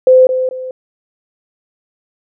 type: tone with echo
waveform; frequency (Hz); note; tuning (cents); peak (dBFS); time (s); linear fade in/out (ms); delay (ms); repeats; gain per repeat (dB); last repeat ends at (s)
sine; 514; C5; -31; -3; 0.07-0.27; 2; 220; 2; -9; 0.71
effects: none